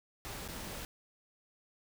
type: noise with dropouts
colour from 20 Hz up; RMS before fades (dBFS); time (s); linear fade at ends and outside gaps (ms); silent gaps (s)
pink; -43; 0.25-0.85; 0; 0.478-0.486
effects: none